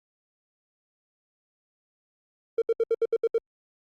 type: tone bursts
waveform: triangle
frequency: 456.7 Hz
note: A#4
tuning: 36 cents flat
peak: -16 dBFS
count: 8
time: 2.58-3.382 s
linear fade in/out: 5 ms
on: 39 ms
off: 70 ms
effects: tanh soft clip ceiling -16 dBFS + Opus 48 kbps